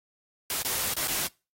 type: noise with dropouts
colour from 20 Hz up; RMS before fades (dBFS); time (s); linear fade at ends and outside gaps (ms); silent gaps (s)
white; -29; 0.5-1.27; 1; 0.622-0.648 / 0.938-0.966 / 1.074-1.08
effects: noise-tail reverb RT60 0.3 s tail -24 dB re dry + AAC 48 kbps